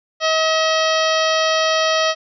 harmonic tone with a mistuned harmonic, 637 Hz, D#5, 41 cents sharp, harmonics 1 / 2 / 3 / 4 / 5 / 6 / 7 / 8 / 9, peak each -18 / -21 / -24 / -27 / -24 / -29 / -28 / -28 / -29 dBFS, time 0.2-2.15 s, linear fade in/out 50 ms, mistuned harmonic 4, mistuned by +36 cents, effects none

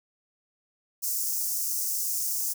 white high-pass noise, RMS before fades -29 dBFS, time 1.02-2.54 s, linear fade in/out 20 ms, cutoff 5300 Hz, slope 48 dB/octave, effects none

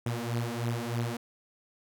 sawtooth beating tone pair, 116.54 / 119.74 Hz, A#2 / A#2, 0 / +47 cents, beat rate 3.2 Hz, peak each -29 dBFS, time 0.06-1.17 s, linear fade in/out 5 ms, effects none

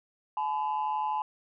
sine tone pair together, 856 / 1008 Hz, A5 / B5, -48 / +35 cents, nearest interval minor third, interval 283 cents, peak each -28 / -30 dBFS, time 0.37-1.22 s, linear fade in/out 2 ms, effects tanh soft clip ceiling -23 dBFS

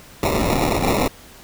violet noise with sample-and-hold, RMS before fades -19 dBFS, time 0.23-1.08 s, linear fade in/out 2 ms, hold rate 1575 Hz, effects pink hiss -44 dBFS RMS until 1.43 s

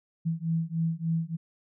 sine beating tone pair, 162.5 / 165.9 Hz, E3 / E3, -24 / +11 cents, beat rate 3.4 Hz, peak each -29 dBFS, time 0.25-1.37 s, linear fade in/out 20 ms, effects none

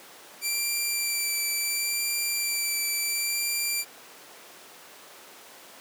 10% pulse tone with vibrato, 2349 Hz, D7, in tune, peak -17 dBFS, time 0.41-3.85 s, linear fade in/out 50 ms, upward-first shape sine, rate 0.71 Hz, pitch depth 16 cents each way, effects pink hiss -47 dBFS RMS until 5.8 s + high-pass 400 Hz 12 dB/octave

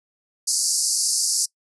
pink band-pass noise, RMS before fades -22 dBFS, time 0.47-1.46 s, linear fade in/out 10 ms, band 4600 to 11000 Hz, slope 96 dB/octave, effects noise-tail reverb RT60 0.1 s tail -24 dB re dry

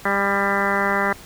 harmonic tone with a mistuned harmonic, 199 Hz, G3, 26 cents sharp, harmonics 1 / 2 / 3 / 4 / 5 / 6 / 7 / 8 / 9 / 10, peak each -27 / -27 / -27 / -27 / -27 / -27 / -27 / -27 / -27 / -27 dBFS, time 0.05-1.13 s, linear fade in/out 5 ms, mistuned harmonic 7, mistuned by -17 cents, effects pink hiss -42 dBFS RMS until 1.25 s

